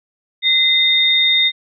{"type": "tone pair together", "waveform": "sine", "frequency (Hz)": [2059, 3669], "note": ["C7", "A#7"], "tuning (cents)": [-28, -28], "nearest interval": "minor seventh", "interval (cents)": 1000, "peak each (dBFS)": [-17, -12], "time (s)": [0.42, 1.52], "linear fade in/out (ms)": 50, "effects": []}